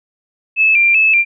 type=tone with vibrato; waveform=sine; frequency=2489 Hz; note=D#7; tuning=in tune; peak=-8 dBFS; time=0.56-1.25 s; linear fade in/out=50 ms; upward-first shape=square; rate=2.6 Hz; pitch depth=80 cents each way; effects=none